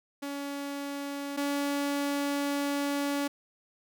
sawtooth tone pair in turn, 282.3 / 284.1 Hz, C#4 / C#4, +32 / +43 cents, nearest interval unison, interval 11 cents, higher second, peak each -30 / -24 dBFS, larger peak second, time 0.22-1.37 / 1.37-3.28 s, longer second, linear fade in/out 10 ms, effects none

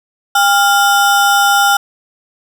square ring-modulated tone, 1100 Hz, C#6, 14 cents flat, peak -6 dBFS, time 0.35-1.77 s, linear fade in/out 5 ms, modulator 296 Hz, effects none

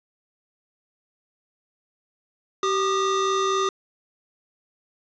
square tone pair together, 385.5 / 1220.5 Hz, G4 / D#6, -29 / -34 cents, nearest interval octave + minor sixth, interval 1995 cents, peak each -24 dBFS, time 2.63-3.69 s, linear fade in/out 2 ms, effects resampled to 16000 Hz + 8-bit

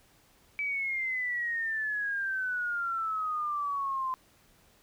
sine exponential sweep, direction down, 2307 to 1031 Hz, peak -29 dBFS, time 0.59-4.14 s, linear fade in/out 0 ms, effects pink hiss -63 dBFS RMS until 4.82 s

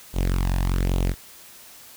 sawtooth tone with flanger, 45.11 Hz, F#1, 43 cents flat, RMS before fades -22 dBFS, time 0.13-1.15 s, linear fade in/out 50 ms, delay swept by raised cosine 0.28 to 1.16 ms, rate 1.2 Hz, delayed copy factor +0.65, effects white hiss -46 dBFS RMS until 1.96 s

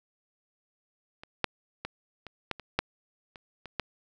clicks, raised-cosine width 0.3 ms, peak -28 / -8 / -18 / -26 / -14 / -26 / -8 / -29 / -26 / -13 dBFS, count 10, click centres 1.235 / 1.443 / 1.85 / 2.267 / 2.513 / 2.597 / 2.79 / 3.358 / 3.657 / 3.797 s, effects none

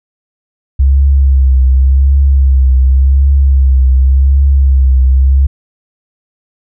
sine tone with vibrato, 66.9 Hz, C2, 39 cents sharp, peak -4 dBFS, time 0.79-5.47 s, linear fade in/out 10 ms, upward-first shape triangle, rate 0.89 Hz, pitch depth 64 cents each way, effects none

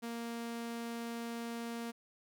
sawtooth tone, 233.1 Hz, A#3, in tune, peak -35 dBFS, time 0.02-1.92 s, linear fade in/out 20 ms, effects none

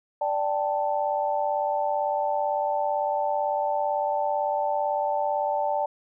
sine chord, D suspended fourth, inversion none, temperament just, 587.3 / 783.1 / 881 Hz, D5 / G5 / A5, 0 / -2 / +2 cents, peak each -27 / -28 / -27 dBFS, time 0.21-5.86 s, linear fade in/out 5 ms, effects none

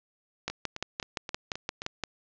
two click trains, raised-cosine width 0.2 ms, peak -13 / -19 dBFS, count 10 / 6, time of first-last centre 0.48-2.037 / 0.5-1.819 s, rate 5.78 / 3.79 Hz, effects resampled to 16000 Hz + 9-bit

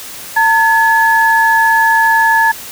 sine tone pair together, 903.7 / 1706 Hz, A5 / G#6, +46 / +46 cents, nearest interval major seventh, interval 1100 cents, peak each -10 dBFS, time 0.36-2.52 s, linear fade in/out 10 ms, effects white hiss -29 dBFS RMS until 2.71 s

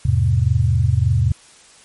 sine chord, E augmented, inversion none, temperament equal with one note detuned, 82.41 / 103.83 / 127.46 Hz, E2 / G#2 / B#2, 0 / 0 / -45 cents, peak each -18 / -17 / -17 dBFS, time 0.05-1.32 s, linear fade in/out 5 ms, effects white hiss -47 dBFS RMS until 1.84 s + MP3 48 kbps

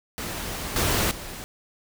pink noise with level steps, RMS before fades -32 / -23 / -37 dBFS, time 0.18-1.44 s, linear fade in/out 0 ms, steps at 0.76 / 1.11 s, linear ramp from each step 2 ms, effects none

